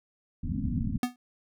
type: low-pass noise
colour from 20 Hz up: white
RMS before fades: -30 dBFS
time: 0.43-0.98 s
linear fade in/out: 10 ms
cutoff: 270 Hz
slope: 96 dB/octave
type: tone with exponential decay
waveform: square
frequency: 246.9 Hz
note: B3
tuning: in tune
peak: -22 dBFS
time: 1.03-1.16 s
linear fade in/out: 2 ms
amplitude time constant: 27 ms
effects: none